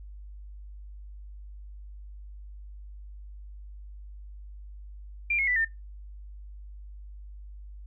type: tone with pitch steps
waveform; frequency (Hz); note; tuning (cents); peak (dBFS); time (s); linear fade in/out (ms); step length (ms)
sine; 2381 / 2171 / 1979.2 / 1804.5; D7 / C#7 / B6 / A6; +23 / -37 / +3 / +43; -23; 5.3-5.648; 5; 87
effects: noise-tail reverb RT60 0.2 s tail -21 dB re dry + added 50 Hz sine -41 dBFS peak until 7.86 s